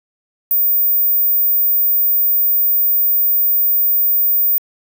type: tone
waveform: sine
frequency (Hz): 14980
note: A#9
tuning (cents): +7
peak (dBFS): -10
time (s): 0.51-4.58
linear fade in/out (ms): 0
effects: tanh soft clip ceiling -7 dBFS